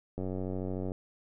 click train, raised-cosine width 2 ms, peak -23 dBFS, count 70, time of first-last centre 0.18-0.919 s, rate 93.4 Hz, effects none

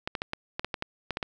clicks, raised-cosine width 0.3 ms, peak -14 dBFS, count 11, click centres 0.075 / 0.152 / 0.219 / 0.334 / 0.595 / 0.646 / 0.742 / 0.824 / 1.107 / 1.171 / 1.228 s, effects none

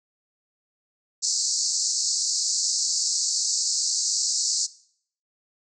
white band-pass noise, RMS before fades -25 dBFS, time 1.22-4.67 s, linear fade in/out 20 ms, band 4300 to 7800 Hz, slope 96 dB/octave, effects noise-tail reverb RT60 0.6 s tail -19 dB re dry

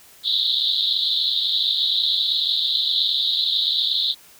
pink band-pass noise, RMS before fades -21 dBFS, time 0.23-4.15 s, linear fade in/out 50 ms, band 3500 to 4100 Hz, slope 96 dB/octave, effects white hiss -49 dBFS RMS until 4.39 s

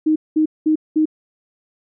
sine tone bursts, 311.1 Hz, D#4, in tune, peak -12 dBFS, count 4, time 0.06-1.056 s, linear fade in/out 10 ms, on 99 ms, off 200 ms, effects none

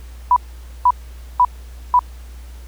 sine tone bursts, 987.8 Hz, B5, in tune, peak -8 dBFS, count 4, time 0.31-1.992 s, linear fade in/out 2 ms, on 53 ms, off 490 ms, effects added 60 Hz sine -33 dBFS peak until 2.67 s + pink hiss -48 dBFS RMS until 2.67 s

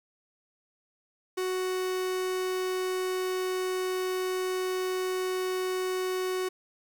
45% pulse tone, 370.6 Hz, F#4, 3 cents sharp, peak -28 dBFS, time 1.37-6.49 s, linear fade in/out 10 ms, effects 9-bit

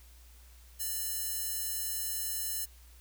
square tone with high-pass filter, 590 Hz, D5, 8 cents sharp, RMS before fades -35 dBFS, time 0.79-2.66 s, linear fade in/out 20 ms, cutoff 9700 Hz, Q 0.57, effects added 60 Hz sine -53 dBFS peak until 3 s + white hiss -61 dBFS RMS until 3 s

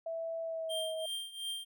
sine tone with pitch glide, 658 to 640.4 Hz, E5 to D#5, -3 to +50 cents, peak -35 dBFS, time 0.06-1.06 s, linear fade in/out 5 ms, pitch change -47 cents, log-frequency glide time 0.42-0.81 s
square tone with tremolo, 3178 Hz, G7, 23 cents sharp, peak -35 dBFS, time 0.69-1.65 s, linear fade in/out 20 ms, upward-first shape triangle, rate 2.8 Hz, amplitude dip 85%
effects none

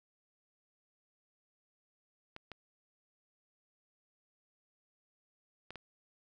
clicks, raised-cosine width 0.3 ms, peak -29 dBFS, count 4, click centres 2.364 / 2.517 / 5.706 / 5.757 s, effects none

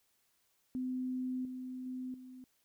sine tone with level steps, 255.3 Hz, C4, 42 cents flat, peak -34 / -40 / -38 / -48 dBFS, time 0.75-2.44 s, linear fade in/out 0 ms, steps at 1.45 / 1.86 / 2.14 s, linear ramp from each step 2 ms, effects white hiss -75 dBFS RMS until 2.64 s

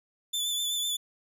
sawtooth tone with vibrato, 3500 Hz, A7, 10 cents flat, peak -25 dBFS, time 0.33-0.97 s, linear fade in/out 10 ms, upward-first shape sine, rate 7.9 Hz, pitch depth 31 cents each way, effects none

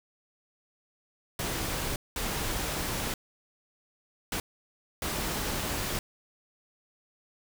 pink noise bursts at uneven times, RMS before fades -32 dBFS, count 4, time 1.39-1.96 / 2.16-3.14 / 4.32-4.4 / 5.02-5.99 s, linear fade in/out 2 ms, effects none

